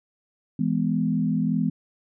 sine chord, E major, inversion none, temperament equal with one note detuned, 164.81 / 207.7 / 249.8 Hz, E3 / G#3 / B3, 0 / 0 / +20 cents, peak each -25 dBFS, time 0.59-1.7 s, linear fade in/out 5 ms, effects none

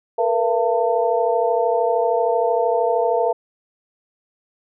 sine tone cluster, 449.9 / 482.9 / 680 / 898 Hz, A4 / B4 / F5 / A5, +39 / -39 / -46 / +35 cents, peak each -23 / -20 / -20 / -24 dBFS, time 0.18-3.33 s, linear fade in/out 10 ms, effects none

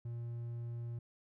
triangle tone, 118.1 Hz, A#2, 23 cents sharp, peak -37 dBFS, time 0.05-0.99 s, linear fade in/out 5 ms, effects none

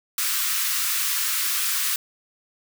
white high-pass noise, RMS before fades -24 dBFS, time 0.18-1.96 s, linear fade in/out 2 ms, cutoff 1100 Hz, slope 48 dB/octave, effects none

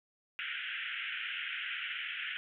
white band-pass noise, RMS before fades -39 dBFS, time 0.39-2.37 s, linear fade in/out 0 ms, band 1400 to 3200 Hz, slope 96 dB/octave, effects none

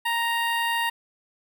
15% pulse tone with notch filter, 932.3 Hz, A#5, in tune, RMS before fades -25 dBFS, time 0.05-0.9 s, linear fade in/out 10 ms, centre 6500 Hz, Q 0.55, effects none

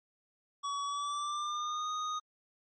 square tone with pitch glide, 1132 to 1241.6 Hz, C#6 to D#6, +36 to -4 cents, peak -34 dBFS, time 0.63-2.2 s, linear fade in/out 20 ms, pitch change +160 cents, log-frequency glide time 0.84-1.9 s, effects low-pass 11000 Hz 12 dB/octave + MP3 32 kbps

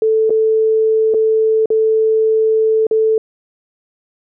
sine tone with dropouts, 440 Hz, A4, in tune, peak -10 dBFS, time 0.02-3.18 s, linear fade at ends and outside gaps 2 ms, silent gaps 0.296-0.304 / 1.139-1.144 / 1.658-1.703 / 2.868-2.911 s, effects none

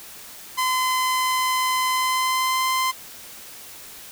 sawtooth tone with pitch glide, 1025 to 1037.5 Hz, C6 to C6, -36 to -15 cents, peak -16 dBFS, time 0.57-2.92 s, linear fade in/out 20 ms, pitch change +21 cents, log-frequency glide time 1.89-2.67 s, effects white hiss -41 dBFS RMS until 4.11 s

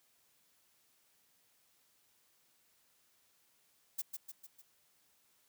violet noise with echo, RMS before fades -37 dBFS, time 3.98-4.02 s, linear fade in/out 10 ms, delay 150 ms, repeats 4, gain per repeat -5 dB, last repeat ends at 4.62 s, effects white hiss -72 dBFS RMS until 5.48 s + high-pass 60 Hz 12 dB/octave

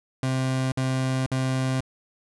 30% pulse tone bursts, 130.81 Hz, C3, in tune, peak -20 dBFS, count 3, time 0.23-1.806 s, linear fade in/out 2 ms, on 490 ms, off 53 ms, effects resampled to 24000 Hz

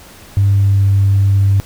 sine tone with pitch glide, 99.6 to 98.74 Hz, G2 to G2, +28 to +13 cents, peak -7 dBFS, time 0.37-1.6 s, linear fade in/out 0 ms, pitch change -15 cents, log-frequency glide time 0.52-0.82 s, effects tanh soft clip ceiling -4 dBFS + pink hiss -39 dBFS RMS until 1.65 s

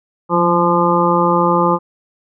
harmonic tone with a mistuned harmonic, 172.7 Hz, F3, 19 cents flat, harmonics 1 / 2 / 3 / 5 / 6 / 7, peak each -18 / -18 / -18 / -18 / -18 / -18 dBFS, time 0.29-1.79 s, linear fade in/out 50 ms, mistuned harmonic 1, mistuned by +35 cents, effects none

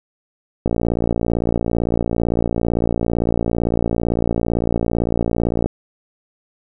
click train, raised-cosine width 2 ms, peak -5 dBFS, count 290, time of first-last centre 0.66-5.66 s, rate 57.8 Hz, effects none

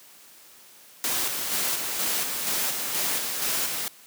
white noise with tremolo, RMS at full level -26 dBFS, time 1.04-3.88 s, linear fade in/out 0 ms, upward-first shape square, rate 2.1 Hz, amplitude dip 35%, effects white hiss -51 dBFS RMS until 4.06 s + high-pass 150 Hz 12 dB/octave

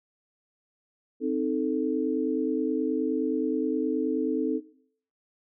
sine chord, A diminished, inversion first, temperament equal, 261.6 / 311.1 / 440 Hz, C4 / Eb4 / A4, 0 / 0 / 0 cents, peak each -28 / -29 / -29 dBFS, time 1.2-4.61 s, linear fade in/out 50 ms, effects noise-tail reverb RT60 0.6 s tail -18 dB re dry

